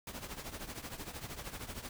pink noise with tremolo, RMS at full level -41 dBFS, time 0.07-1.89 s, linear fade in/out 2 ms, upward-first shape triangle, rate 13 Hz, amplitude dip 80%, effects none

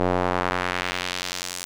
square tone with band-pass filter sweep, 45.1 Hz, F#1, 44 cents flat, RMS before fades -26 dBFS, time 0-1.65 s, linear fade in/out 0 ms, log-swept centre 560 to 8400 Hz, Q 1, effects none

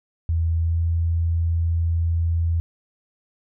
sine tone with pitch glide, 82.41 to 83.51 Hz, E2 to E2, 0 to +23 cents, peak -18 dBFS, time 0.29-2.6 s, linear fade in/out 0 ms, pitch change +23 cents, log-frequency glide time 0.59-0.79 s, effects none

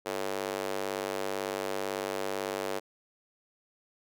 square tone with high-pass filter, 49 Hz, G1, in tune, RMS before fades -34 dBFS, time 0.05-2.8 s, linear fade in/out 20 ms, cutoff 460 Hz, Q 1.8, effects none

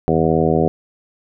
harmonic tone with a mistuned harmonic, 80.7 Hz, E2, 36 cents flat, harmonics 1 / 2 / 3 / 4 / 5 / 6 / 7 / 8 / 9, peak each -27 / -19 / -21 / -22 / -19 / -21 / -24 / -26 / -23 dBFS, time 0.08-0.68 s, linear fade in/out 0 ms, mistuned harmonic 1, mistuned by +93 cents, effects none

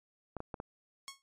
clicks, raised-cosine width 1 ms, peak -25 dBFS, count 4, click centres 0.367 / 0.404 / 0.542 / 0.601 s
5% pulse tone with exponential decay, 1096 Hz, C#6, 20 cents flat, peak -25 dBFS, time 1.08-1.22 s, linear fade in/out 0 ms, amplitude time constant 29 ms
effects low-pass 8000 Hz 12 dB/octave + MP3 96 kbps

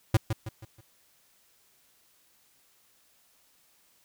square tone with echo, 110 Hz, A2, in tune, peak -18 dBFS, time 0.14-0.17 s, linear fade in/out 5 ms, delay 160 ms, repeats 4, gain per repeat -8 dB, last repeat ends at 0.81 s, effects white hiss -65 dBFS RMS until 4.04 s

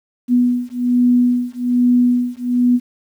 sine beating tone pair, 245 / 246.2 Hz, B3 / B3, -14 / -5 cents, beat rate 1.2 Hz, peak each -15 dBFS, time 0.28-2.8 s, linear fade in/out 50 ms, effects 8-bit

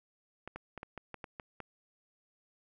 clicks, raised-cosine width 0.5 ms, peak -27 dBFS, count 9, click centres 0.476 / 0.56 / 0.777 / 0.831 / 0.977 / 1.143 / 1.242 / 1.398 / 1.603 s, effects none

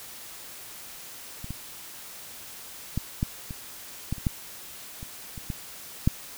clicks, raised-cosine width 5 ms, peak -25 / -21 / -14 / -12 / -23 / -15 / -28 / -11 / -26 / -26 / -18 / -7 dBFS, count 12, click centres 1.444 / 1.506 / 2.976 / 3.229 / 3.508 / 4.126 / 4.182 / 4.268 / 5.029 / 5.378 / 5.502 / 6.075 s, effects white hiss -43 dBFS RMS until 6.37 s

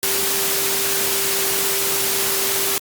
sine tone in noise, 392 Hz, G4, in tune, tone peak -28 dBFS, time 0.03-2.78 s, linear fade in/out 0 ms, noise white, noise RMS -20 dBFS, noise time 0.03-2.78 s, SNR -11 dB, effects high-pass 100 Hz 12 dB/octave + Opus 48 kbps

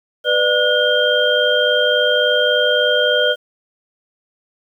sine tone cluster, 495.5 / 599 / 1450 / 3175 Hz, B4 / D5 / F#6 / G7, +6 / +34 / -35 / +21 cents, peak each -18 dBFS, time 0.24-3.36 s, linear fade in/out 50 ms, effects 8-bit

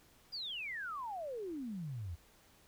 sine exponential sweep, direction down, 4978 to 77.78 Hz, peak -39 dBFS, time 0.32-2.16 s, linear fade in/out 20 ms, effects pink hiss -65 dBFS RMS until 2.67 s

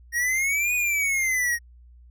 square exponential two-way sweep, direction up then down, 1864.7 to 2489 to 1864.7 Hz, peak -22 dBFS, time 0.12-1.59 s, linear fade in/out 50 ms, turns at 0.74 s, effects added 60 Hz sine -47 dBFS peak until 2.1 s

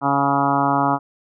harmonic tone, 140 Hz, C#3, 18 cents sharp, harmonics 1 / 2 / 3 / 4 / 5 / 6 / 7 / 8 / 9 / 10, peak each -27 / -22 / -33 / -30 / -23 / -22 / -23 / -26 / -24 / -32 dBFS, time 0.01-0.99 s, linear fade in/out 50 ms, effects none

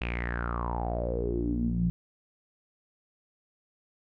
sawtooth tone with low-pass filter sweep, 59 Hz, A#1, 22 cents sharp, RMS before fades -30 dBFS, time 0.01-1.9 s, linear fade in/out 0 ms, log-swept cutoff 2700 to 160 Hz, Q 8.5, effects none

